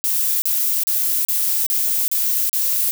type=noise bursts; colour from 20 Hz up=violet; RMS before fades=-19 dBFS; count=7; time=0.04-2.91 s; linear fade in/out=0 ms; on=380 ms; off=35 ms; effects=none